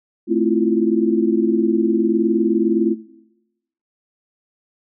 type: chord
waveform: sine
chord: F major seventh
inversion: first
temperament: equal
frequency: 220 / 261.6 / 329.6 / 349.2 Hz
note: A3 / C4 / E4 / F4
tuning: 0 / 0 / 0 / 0 cents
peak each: -21 / -23 / -19 / -19 dBFS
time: 0.27-2.96 s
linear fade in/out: 50 ms
effects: noise-tail reverb RT60 0.9 s tail -18 dB re dry